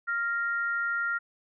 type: tone pair together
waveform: sine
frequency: 1396.9 / 1864.6 Hz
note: F6 / A#6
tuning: 0 / 0 cents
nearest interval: perfect fourth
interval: 500 cents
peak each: -27 / -34 dBFS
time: 0.07-1.19 s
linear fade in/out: 20 ms
effects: none